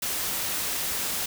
white noise, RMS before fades -29 dBFS, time 0.02-1.26 s, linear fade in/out 5 ms, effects none

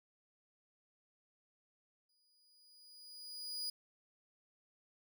40% pulse tone with exponential growth, 4910 Hz, D#8, 24 cents flat, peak -36 dBFS, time 2.09-3.7 s, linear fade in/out 5 ms, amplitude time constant 350 ms, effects none

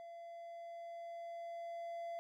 triangle tone with level ramp, 680 Hz, F5, 46 cents flat, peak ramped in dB -47 to -39 dBFS, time 0-2.19 s, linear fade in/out 0 ms, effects none

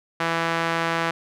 sawtooth tone with band-pass filter, 166 Hz, E3, 12 cents sharp, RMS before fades -24 dBFS, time 0.2-1.11 s, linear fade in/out 5 ms, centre 1500 Hz, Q 0.94, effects none

